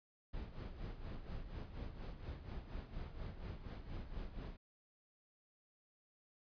brown noise with tremolo, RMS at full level -44 dBFS, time 0.33-4.57 s, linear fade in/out 10 ms, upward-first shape sine, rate 4.2 Hz, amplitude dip 65%, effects resampled to 11025 Hz

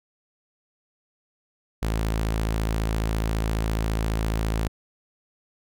sawtooth tone, 54.6 Hz, A1, 13 cents flat, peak -19 dBFS, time 1.82-4.68 s, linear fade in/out 10 ms, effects none

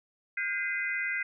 sine tone cluster, 1435 / 1592 / 2049 / 2473 Hz, F6 / G6 / C7 / D#7, +47 / +26 / -37 / -11 cents, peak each -39 / -35 / -31 / -38 dBFS, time 0.37-1.23 s, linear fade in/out 5 ms, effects none

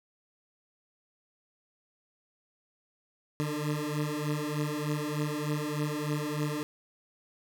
20% pulse beating tone pair, 147.9 / 151.2 Hz, D3 / D#3, +13 / -49 cents, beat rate 3.3 Hz, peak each -28 dBFS, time 3.4-6.63 s, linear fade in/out 0 ms, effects none

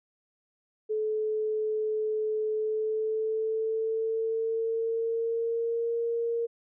sine tone with pitch glide, 431.6 to 465.3 Hz, A4 to A#4, -33 to -3 cents, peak -26 dBFS, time 0.89-6.47 s, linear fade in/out 20 ms, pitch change +130 cents, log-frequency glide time 2.53-5.94 s, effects none

